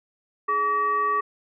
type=tone with frequency modulation; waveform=sine; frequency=1145 Hz; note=D6; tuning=44 cents flat; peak=-20 dBFS; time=0.48-1.21 s; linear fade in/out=10 ms; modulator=726 Hz; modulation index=0.56; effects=none